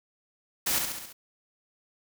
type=noise with echo; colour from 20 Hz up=white; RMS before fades=-27 dBFS; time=0.66-0.79 s; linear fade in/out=10 ms; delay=68 ms; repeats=5; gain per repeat=-4 dB; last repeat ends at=1.13 s; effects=none